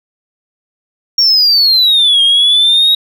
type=exponential two-way sweep; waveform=sine; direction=down then up; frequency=5588 to 3216 to 3811 Hz; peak=-4 dBFS; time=1.18-2.95 s; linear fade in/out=5 ms; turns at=2.22 s; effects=tanh soft clip ceiling -4 dBFS